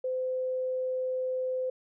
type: tone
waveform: sine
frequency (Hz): 513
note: C5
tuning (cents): -34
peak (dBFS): -28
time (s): 0.04-1.7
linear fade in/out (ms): 5
effects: none